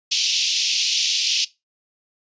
white band-pass noise, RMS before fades -21 dBFS, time 0.11-1.45 s, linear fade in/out 10 ms, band 2600 to 6000 Hz, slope 48 dB/octave, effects noise-tail reverb RT60 0.2 s tail -18 dB re dry + resampled to 16000 Hz

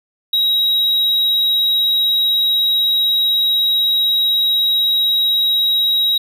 triangle tone, 3829 Hz, A#7, 46 cents sharp, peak -11 dBFS, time 0.33-6.18 s, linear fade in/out 5 ms, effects none

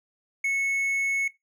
triangle tone, 2200 Hz, C#7, 14 cents flat, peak -21 dBFS, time 0.44-1.28 s, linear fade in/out 5 ms, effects noise-tail reverb RT60 0.2 s tail -19 dB re dry

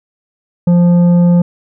sine tone with tanh clipping, 174.61 Hz, F3, in tune, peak -7 dBFS, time 0.67-1.42 s, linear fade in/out 5 ms, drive 8 dB, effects none

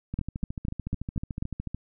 two click trains, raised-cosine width 5 ms, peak -16 / -20 dBFS, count 6 / 23, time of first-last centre 0.19-1.425 / 0.14-1.746 s, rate 4.05 / 13.7 Hz, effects none

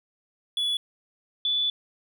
triangle / sine tone pair in turn, 3414 / 3468 Hz, G#7 / A7, +47 / -26 cents, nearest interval unison, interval 27 cents, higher second, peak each -22 dBFS, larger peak neither, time 0.57-0.77 / 1.45-1.7 s, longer second, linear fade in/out 2 ms, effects none

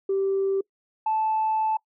sine tone pair in turn, 389.4 / 874.2 Hz, G4 / A5, -12 / -11 cents, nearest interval octave + major second, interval 1401 cents, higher second, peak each -20 dBFS, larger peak neither, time 0.09-0.61 / 1.06-1.77 s, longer second, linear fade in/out 5 ms, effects noise-tail reverb RT60 0.1 s tail -24 dB re dry + tanh soft clip ceiling -17 dBFS

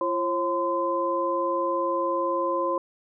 sine tone cluster, 342.3 / 540 / 1026 Hz, F4 / C#5 / C6, -35 / -45 / -34 cents, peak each -29 / -27 / -26 dBFS, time 0.01-2.78 s, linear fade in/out 2 ms, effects none

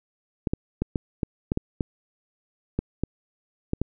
clicks, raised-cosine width 3 ms, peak -11 dBFS, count 12, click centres 0.472 / 0.535 / 0.82 / 0.958 / 1.232 / 1.519 / 1.574 / 1.808 / 2.79 / 3.036 / 3.734 / 3.816 s, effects none

